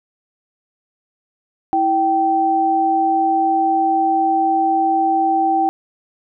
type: tone pair together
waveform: sine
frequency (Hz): 326.7 / 777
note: E4 / G5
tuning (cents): -15 / -16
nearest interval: octave + minor third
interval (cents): 1499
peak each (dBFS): -20 / -14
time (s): 1.73-5.69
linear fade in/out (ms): 0
effects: none